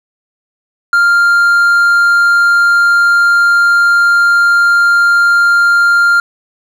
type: tone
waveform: triangle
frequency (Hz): 1396.9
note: F6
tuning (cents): 0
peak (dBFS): -4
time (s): 0.93-6.2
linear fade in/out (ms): 2
effects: none